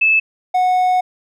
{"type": "tone pair in turn", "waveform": ["sine", "triangle"], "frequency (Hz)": [2616, 734.1], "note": ["E7", "F#5"], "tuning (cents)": [-14, -14], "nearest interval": "octave + minor seventh", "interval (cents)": 2200, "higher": "first", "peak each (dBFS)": -10, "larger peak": "neither", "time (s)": [[0.01, 0.2], [0.54, 1.01]], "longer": "second", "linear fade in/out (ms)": 10, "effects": []}